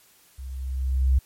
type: tone with level ramp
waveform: sine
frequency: 65.4 Hz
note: C2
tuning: in tune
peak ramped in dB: -34 to -14 dBFS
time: 0.38-1.19 s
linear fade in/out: 10 ms
effects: white hiss -57 dBFS RMS until 1.25 s + MP3 64 kbps